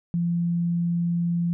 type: tone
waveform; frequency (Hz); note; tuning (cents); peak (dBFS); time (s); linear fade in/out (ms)
sine; 171.5; F3; -31; -21; 0.14-1.53; 0
effects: none